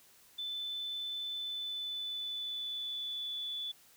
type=tone with pitch glide; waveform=sine; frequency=3515 to 3461 Hz; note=A7 to A7; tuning=-2 to -29 cents; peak=-36 dBFS; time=0.38-3.72 s; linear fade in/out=10 ms; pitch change=-27 cents; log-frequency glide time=1.31-3.31 s; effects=white hiss -62 dBFS RMS until 3.96 s